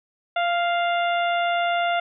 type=harmonic tone with a mistuned harmonic; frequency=698.5 Hz; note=F5; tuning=in tune; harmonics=1 / 2 / 3 / 4 / 5; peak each=-21 / -27 / -31 / -33 / -35 dBFS; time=0.36-2 s; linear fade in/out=5 ms; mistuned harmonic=1; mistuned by=-16 cents; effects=none